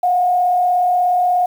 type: tone with frequency modulation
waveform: sine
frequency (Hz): 720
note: F#5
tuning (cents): -47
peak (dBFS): -12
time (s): 0.03-1.46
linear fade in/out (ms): 5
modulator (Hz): 36.7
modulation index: 0.41
effects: 7-bit